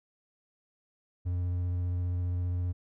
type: tone with vibrato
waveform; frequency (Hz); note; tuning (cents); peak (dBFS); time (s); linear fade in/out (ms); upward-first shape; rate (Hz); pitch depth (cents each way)
triangle; 88.9; F2; +31; -26; 1.25-2.73; 20; sine; 15; 13
effects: none